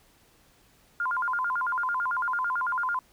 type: tone with vibrato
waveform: sine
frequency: 1200 Hz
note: D6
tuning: 37 cents sharp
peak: -25 dBFS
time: 1-2.99 s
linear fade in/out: 2 ms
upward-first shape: square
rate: 9 Hz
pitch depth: 280 cents each way
effects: pink hiss -61 dBFS RMS until 3.12 s